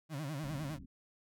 35% pulse tone with vibrato, 146.83 Hz, D3, in tune, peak -36 dBFS, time 0.09-0.79 s, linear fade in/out 50 ms, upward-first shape sine, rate 9.9 Hz, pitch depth 160 cents each way
white low-pass noise, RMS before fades -49 dBFS, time 0.43-0.86 s, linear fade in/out 10 ms, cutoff 270 Hz, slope 48 dB/octave
effects none

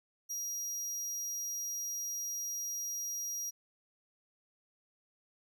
40% pulse tone, 5730 Hz, F8, 44 cents sharp, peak -35 dBFS, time 0.29-3.51 s, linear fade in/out 20 ms, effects none

